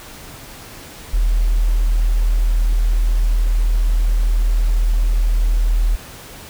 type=tone; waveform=sine; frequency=40 Hz; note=D#1; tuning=49 cents sharp; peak=-12 dBFS; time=1.13-5.96 s; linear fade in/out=10 ms; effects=pink hiss -37 dBFS RMS until 6.49 s